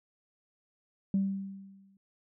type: tone with exponential decay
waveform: sine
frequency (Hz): 195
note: G3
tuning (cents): -9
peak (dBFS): -22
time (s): 1.14-1.97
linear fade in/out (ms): 2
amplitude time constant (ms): 180
effects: tanh soft clip ceiling -20 dBFS